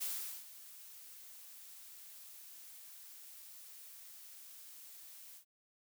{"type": "noise with ADSR envelope", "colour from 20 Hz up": "blue", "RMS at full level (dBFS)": -38, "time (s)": [0, 5.45], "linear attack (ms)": 21, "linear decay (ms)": 420, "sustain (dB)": -16, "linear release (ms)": 93, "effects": []}